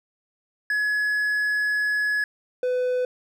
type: tone pair in turn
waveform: triangle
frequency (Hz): 1692 / 501.4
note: G#6 / B4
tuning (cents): +32 / +26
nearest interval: octave + major sixth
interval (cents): 2106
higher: first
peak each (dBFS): -19 / -19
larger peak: neither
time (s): 0.7-2.24 / 2.63-3.05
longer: first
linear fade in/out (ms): 2
effects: none